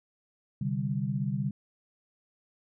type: chord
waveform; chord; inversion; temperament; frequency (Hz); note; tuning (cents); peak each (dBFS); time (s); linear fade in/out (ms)
sine; C suspended second; none; just; 130.81 / 147.16 / 196.22; C3 / D3 / G3; 0 / +4 / +2; -32; 0.61-1.51; 5
effects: none